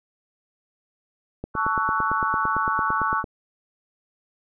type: click train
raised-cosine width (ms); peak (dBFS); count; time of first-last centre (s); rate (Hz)
2; -17; 17; 1.44-3.242; 8.88
type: chord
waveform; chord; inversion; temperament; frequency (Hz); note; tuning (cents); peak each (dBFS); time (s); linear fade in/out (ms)
sine; F# minor seventh; first; equal with one note detuned; 880 / 1120.3 / 1318.5 / 1480; A5 / C#6 / E6 / F#6; 0 / +18 / 0 / 0; -28 / -24 / -27 / -27; 1.54-3.24; 50
effects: none